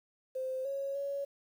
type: tone with pitch steps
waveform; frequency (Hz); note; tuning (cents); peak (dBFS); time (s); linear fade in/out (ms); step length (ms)
sine; 520 / 551 / 560; C5 / C#5 / C#5; -11 / -11 / +18; -33; 0.35-1.25; 10; 300
effects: 10-bit